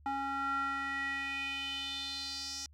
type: tone with band-pass filter sweep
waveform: square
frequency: 274.4 Hz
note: C#4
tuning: 17 cents flat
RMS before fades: -37 dBFS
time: 0.06-2.66 s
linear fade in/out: 0 ms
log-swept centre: 980 to 5700 Hz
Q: 4.6
effects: added 73 Hz sine -56 dBFS peak until 2.73 s